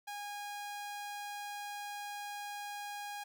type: tone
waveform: sawtooth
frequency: 820 Hz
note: G#5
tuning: 22 cents flat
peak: -37 dBFS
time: 0.07-3.24 s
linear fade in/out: 10 ms
effects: none